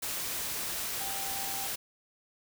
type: tone in noise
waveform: sine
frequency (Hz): 784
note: G5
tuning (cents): 0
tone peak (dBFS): -41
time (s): 1-1.67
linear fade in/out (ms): 10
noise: white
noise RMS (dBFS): -35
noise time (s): 0.02-1.76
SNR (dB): -9
effects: none